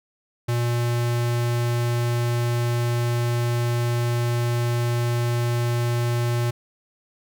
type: tone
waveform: square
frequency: 119.5 Hz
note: A#2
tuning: 43 cents sharp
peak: -21 dBFS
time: 0.48-6.51 s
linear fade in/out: 10 ms
effects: none